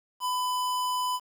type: tone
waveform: square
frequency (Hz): 1001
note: B5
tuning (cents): +23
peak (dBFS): -27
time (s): 0.2-1.2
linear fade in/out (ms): 50
effects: 9-bit